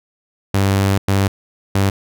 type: tone bursts at uneven times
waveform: sawtooth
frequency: 98 Hz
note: G2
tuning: in tune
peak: -9 dBFS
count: 3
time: 0.54-0.98 / 1.08-1.28 / 1.75-1.9 s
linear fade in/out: 5 ms
effects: none